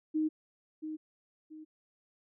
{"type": "tone with echo", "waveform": "sine", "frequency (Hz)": 311.1, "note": "D#4", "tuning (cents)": 0, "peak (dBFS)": -27, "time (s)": [0.14, 0.29], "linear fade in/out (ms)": 20, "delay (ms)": 680, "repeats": 2, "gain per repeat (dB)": -9, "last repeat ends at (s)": 1.65, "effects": []}